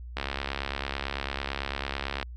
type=click train; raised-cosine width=0.3 ms; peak=-14 dBFS; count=143; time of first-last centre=0.17-2.228 s; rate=69 Hz; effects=added 60 Hz sine -38 dBFS peak until 2.36 s